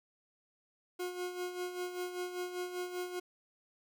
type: tone with tremolo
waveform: 40% pulse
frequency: 359.8 Hz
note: F#4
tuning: 48 cents flat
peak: -34 dBFS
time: 0.99-3.2 s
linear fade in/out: 10 ms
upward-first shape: sine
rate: 5.1 Hz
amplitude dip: 60%
effects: none